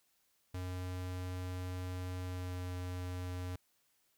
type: tone with pitch glide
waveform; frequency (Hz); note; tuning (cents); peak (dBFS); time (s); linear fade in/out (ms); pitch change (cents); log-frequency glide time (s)
square; 91.2 to 90.36; F#2 to F#2; -24 to -40; -39; 0.54-3.56; 5; -16; 2.22-2.65
effects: white hiss -75 dBFS RMS until 4.17 s